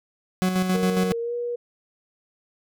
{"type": "tone with tremolo", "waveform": "40% pulse", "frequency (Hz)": 184.9, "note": "F#3", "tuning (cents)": -1, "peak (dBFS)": -18, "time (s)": [0.42, 1.12], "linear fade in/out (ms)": 0, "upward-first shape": "square", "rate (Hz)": 7.3, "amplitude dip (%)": 45}
{"type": "tone with pitch glide", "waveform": "sine", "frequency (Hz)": [464.8, 479.8], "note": ["A#4", "A#4"], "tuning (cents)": [-5, 50], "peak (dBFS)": -25, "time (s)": [0.74, 1.56], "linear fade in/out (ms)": 10, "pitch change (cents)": 55, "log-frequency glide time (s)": [1.2, 1.34]}
{"effects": []}